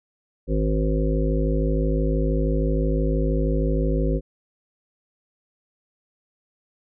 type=harmonic tone; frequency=53 Hz; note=G#1; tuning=36 cents sharp; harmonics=1 / 3 / 5 / 7 / 9 / 10; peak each=-21 / -26 / -28 / -29 / -31 / -31 dBFS; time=0.47-4.21 s; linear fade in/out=50 ms; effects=none